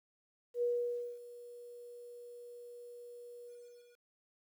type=tone with ADSR envelope; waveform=sine; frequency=482.1 Hz; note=B4; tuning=42 cents flat; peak=-29 dBFS; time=0.54-4.02 s; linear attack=82 ms; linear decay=560 ms; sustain=-19 dB; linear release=550 ms; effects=11-bit